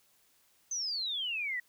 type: exponential sweep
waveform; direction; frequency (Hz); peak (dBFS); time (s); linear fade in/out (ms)
sine; down; 6272 to 1888; -32; 0.71-1.6; 5
effects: white hiss -68 dBFS RMS until 1.68 s